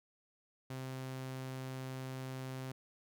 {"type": "tone", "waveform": "sawtooth", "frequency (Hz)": 130.81, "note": "C3", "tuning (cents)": 0, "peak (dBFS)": -37, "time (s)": [0.7, 2.72], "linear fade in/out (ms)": 5, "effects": []}